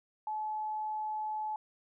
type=tone; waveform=sine; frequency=859 Hz; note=A5; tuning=42 cents flat; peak=-33 dBFS; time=0.27-1.56 s; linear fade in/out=2 ms; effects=none